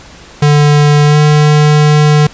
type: tone with pitch glide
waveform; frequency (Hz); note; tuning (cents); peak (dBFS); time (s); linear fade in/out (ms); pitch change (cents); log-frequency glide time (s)
square; 147.4 to 149.89; D3 to D3; +7 to +36; -5; 0.42-2.27; 5; +29; 1.04-1.18
effects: pink hiss -35 dBFS RMS until 2.33 s + resampled to 16000 Hz